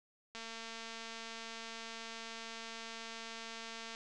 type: click train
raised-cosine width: 0.2 ms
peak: -29 dBFS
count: 818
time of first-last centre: 0.35-3.949 s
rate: 227 Hz
effects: resampled to 24000 Hz